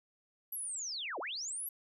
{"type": "linear two-way sweep", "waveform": "sine", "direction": "down then up", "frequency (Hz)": [11900, 302, 11900], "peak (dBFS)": -37, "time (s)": [0.52, 1.69], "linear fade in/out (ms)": 5, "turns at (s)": 1.19, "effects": []}